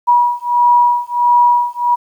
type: beating tone pair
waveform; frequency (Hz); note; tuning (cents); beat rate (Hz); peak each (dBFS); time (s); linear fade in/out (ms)
sine; 965 / 966.5; B5 / B5; -40 / -38; 1.5; -12; 0.07-1.96; 20
effects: 8-bit